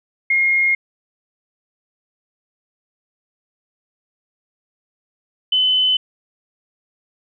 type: tone pair in turn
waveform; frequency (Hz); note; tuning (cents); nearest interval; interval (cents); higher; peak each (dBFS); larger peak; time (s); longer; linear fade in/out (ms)
sine; 2141 / 3028; C7 / F#7; +39 / +39; tritone; 600; second; -13; neither; 0.3-0.75 / 5.52-5.97; neither; 5
effects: none